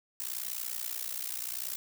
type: noise with amplitude modulation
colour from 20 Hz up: blue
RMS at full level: -33 dBFS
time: 0.2-1.76 s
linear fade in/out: 0 ms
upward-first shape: sine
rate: 60.7 Hz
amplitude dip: 90%
effects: none